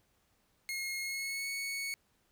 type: tone with pitch glide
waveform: sawtooth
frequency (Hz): 2155 to 2217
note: C#7 to C#7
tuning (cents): -49 to 0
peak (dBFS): -32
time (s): 0.69-1.94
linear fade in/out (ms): 0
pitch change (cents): +49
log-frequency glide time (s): 1.01-1.49
effects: pink hiss -73 dBFS RMS until 2.31 s